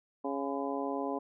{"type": "harmonic tone with a mistuned harmonic", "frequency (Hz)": 138.59, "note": "C#3", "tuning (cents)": 0, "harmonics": [2, 3, 4, 5, 6, 7], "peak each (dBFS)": [-36, -38, -39, -40, -41, -41], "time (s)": [0.24, 1.19], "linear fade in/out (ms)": 10, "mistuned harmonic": 7, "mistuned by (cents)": 67, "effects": []}